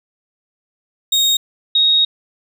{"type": "tone pair in turn", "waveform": ["35% pulse", "sine"], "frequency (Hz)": [3729, 3757], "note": ["A#7", "A#7"], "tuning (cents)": [0, 13], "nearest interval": "unison", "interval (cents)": 13, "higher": "second", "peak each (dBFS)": -10, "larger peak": "neither", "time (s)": [[1.12, 1.37], [1.75, 2.05]], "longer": "second", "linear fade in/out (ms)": 5, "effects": []}